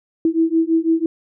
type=beating tone pair; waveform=sine; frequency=323.7 / 329.7 Hz; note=E4 / E4; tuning=-31 / 0 cents; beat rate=6 Hz; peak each=-17 dBFS; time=0.25-1.06 s; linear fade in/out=2 ms; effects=none